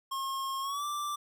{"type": "tone with pitch glide", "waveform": "square", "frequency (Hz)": [1077, 1174.5], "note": ["C6", "D6"], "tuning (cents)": [50, 0], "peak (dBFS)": -33, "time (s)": [0.11, 1.16], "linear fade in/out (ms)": 10, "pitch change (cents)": 150, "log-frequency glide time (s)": [0.61, 0.85], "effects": []}